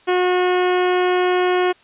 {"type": "harmonic tone", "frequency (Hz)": 362.6, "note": "F#4", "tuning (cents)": -35, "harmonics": [1, 2, 3, 4, 5, 6, 7, 8, 9], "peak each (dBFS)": [-16, -22, -26, -28, -30, -32, -33, -34, -35], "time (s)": [0.07, 1.73], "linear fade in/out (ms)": 20, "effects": ["white hiss -52 dBFS RMS until 1.83 s", "resampled to 8000 Hz"]}